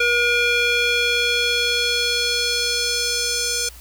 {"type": "tone with band-pass filter sweep", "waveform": "square", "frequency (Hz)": 479, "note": "A#4", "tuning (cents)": 47, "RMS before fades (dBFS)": -20, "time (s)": [0, 3.69], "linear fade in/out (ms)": 5, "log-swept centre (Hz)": [2200, 6300], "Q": 1.7, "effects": ["added 60 Hz sine -41 dBFS peak until 3.8 s", "white hiss -45 dBFS RMS until 3.8 s"]}